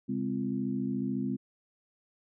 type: harmonic tone with a mistuned harmonic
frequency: 68 Hz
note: C#2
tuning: 33 cents flat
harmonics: 2 / 3 / 4 / 5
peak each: -39 / -33 / -32 / -41 dBFS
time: 0.08-1.37 s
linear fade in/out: 20 ms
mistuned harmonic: 4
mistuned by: -91 cents
effects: none